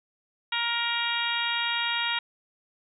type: harmonic tone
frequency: 470 Hz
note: A#4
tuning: 14 cents sharp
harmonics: 2 / 3 / 4 / 5 / 6 / 7 / 8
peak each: -33 / -33 / -33 / -33 / -33 / -33 / -33 dBFS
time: 0.52-2.19 s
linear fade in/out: 5 ms
effects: none